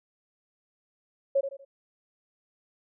sine tone with echo, 550 Hz, C#5, 14 cents flat, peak -20 dBFS, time 1.35-1.41 s, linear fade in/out 10 ms, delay 80 ms, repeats 3, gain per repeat -9 dB, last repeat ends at 1.65 s, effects none

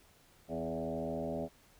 sine tone with frequency modulation, 415.3 Hz, G#4, in tune, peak -34 dBFS, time 0.48-1.49 s, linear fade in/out 50 ms, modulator 80.4 Hz, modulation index 3.4, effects pink hiss -64 dBFS RMS until 1.79 s

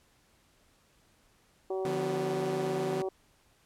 harmonic tone, 189.6 Hz, F#3, 43 cents sharp, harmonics 2 / 3 / 4 / 5 / 6, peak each -31 / -39 / -40 / -49 / -51 dBFS, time 1.7-3.09 s, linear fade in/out 5 ms
sawtooth chord, B diminished, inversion first, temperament equal, 146.83 / 174.61 / 246.9 Hz, D3 / F3 / B3, 0 / 0 / 0 cents, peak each -34 / -35 / -35 dBFS, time 1.85-3.02 s, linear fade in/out 2 ms
effects pink hiss -66 dBFS RMS until 3.65 s + low-pass 12000 Hz 12 dB/octave

